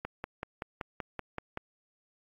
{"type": "click train", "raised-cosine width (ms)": 0.5, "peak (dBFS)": -20, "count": 9, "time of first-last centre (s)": [0.05, 1.574], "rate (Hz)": 5.25, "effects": ["AAC 32 kbps"]}